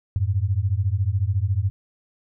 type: beating tone pair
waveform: sine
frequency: 90.7 / 104.7 Hz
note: F#2 / G#2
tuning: -34 / +15 cents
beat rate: 14 Hz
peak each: -22 / -22 dBFS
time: 0.16-1.7 s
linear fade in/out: 0 ms
effects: none